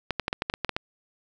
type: clicks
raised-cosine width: 0.3 ms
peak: -10 dBFS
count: 10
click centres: 0.107 / 0.197 / 0.281 / 0.329 / 0.421 / 0.499 / 0.539 / 0.647 / 0.693 / 0.765 s
effects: none